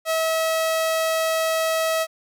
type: tone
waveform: sawtooth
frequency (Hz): 645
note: E5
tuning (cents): -38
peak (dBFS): -16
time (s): 0.05-2.07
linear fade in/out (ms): 50
effects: none